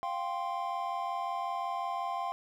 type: chord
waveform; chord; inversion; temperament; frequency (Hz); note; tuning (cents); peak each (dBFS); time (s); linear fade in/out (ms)
triangle; F suspended second; none; equal; 698.5 / 784 / 1046.5; F5 / G5 / C6; 0 / 0 / 0; -35 / -35 / -34; 0.03-2.32; 0
effects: none